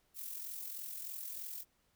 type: noise with amplitude modulation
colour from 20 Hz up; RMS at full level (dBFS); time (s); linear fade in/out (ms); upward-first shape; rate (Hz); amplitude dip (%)
violet; -42; 0.14-1.65; 50; sine; 43.2; 50
effects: pink hiss -75 dBFS RMS until 1.95 s